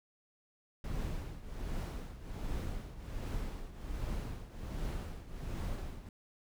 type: noise with tremolo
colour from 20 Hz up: brown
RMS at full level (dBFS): -36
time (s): 0.84-6.09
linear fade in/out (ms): 2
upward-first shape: triangle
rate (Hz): 1.3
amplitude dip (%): 80
effects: none